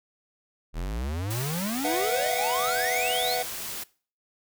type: exponential sweep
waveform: square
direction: up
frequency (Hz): 37.71 to 4699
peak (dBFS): -29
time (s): 0.73-3.38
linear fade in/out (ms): 50
type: noise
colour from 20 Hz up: white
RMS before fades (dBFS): -35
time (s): 1.3-3.84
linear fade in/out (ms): 10
type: chord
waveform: square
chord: B suspended fourth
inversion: none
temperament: equal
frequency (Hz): 493.9 / 659.3 / 740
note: B4 / E5 / F#5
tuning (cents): 0 / 0 / 0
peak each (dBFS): -32 / -32 / -29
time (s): 1.84-3.43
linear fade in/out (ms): 10
effects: noise-tail reverb RT60 0.4 s tail -21 dB re dry